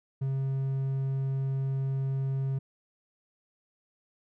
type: tone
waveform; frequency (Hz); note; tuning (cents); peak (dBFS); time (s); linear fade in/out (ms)
triangle; 134.8; C#3; -48; -25; 0.21-2.59; 10
effects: none